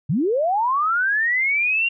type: linear sweep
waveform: sine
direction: up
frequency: 120 to 2794 Hz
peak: -17 dBFS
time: 0.09-1.89 s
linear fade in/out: 10 ms
effects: none